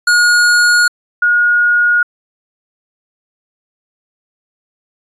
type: tone pair in turn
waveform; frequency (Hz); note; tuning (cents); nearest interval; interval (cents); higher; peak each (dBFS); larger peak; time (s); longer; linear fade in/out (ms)
square / sine; 1440 / 1440; F#6 / F#6; -47 / -47; unison; 0; neither; -8; neither; 0.07-0.88 / 1.22-2.03; neither; 5
effects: resampled to 22050 Hz